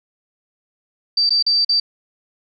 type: tone with dropouts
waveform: sine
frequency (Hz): 4653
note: D8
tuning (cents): -17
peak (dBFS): -13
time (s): 1.17-1.8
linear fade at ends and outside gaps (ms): 5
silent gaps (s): 1.294-1.305 / 1.426-1.464 / 1.648-1.691
effects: none